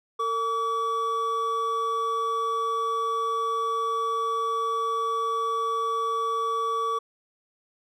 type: tone pair together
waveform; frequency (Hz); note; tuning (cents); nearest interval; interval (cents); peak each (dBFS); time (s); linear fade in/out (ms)
triangle; 454.1 / 1144.3; A#4 / D6; -45 / -45; octave + major third; 1600; -29 / -23; 0.19-6.99; 10
effects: none